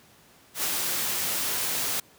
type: noise with ADSR envelope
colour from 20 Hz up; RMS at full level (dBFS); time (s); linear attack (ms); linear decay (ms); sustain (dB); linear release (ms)
white; -26; 0.54-2; 99; 22; -2; 4
effects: pink hiss -56 dBFS RMS until 2.18 s + high-pass 100 Hz 12 dB/octave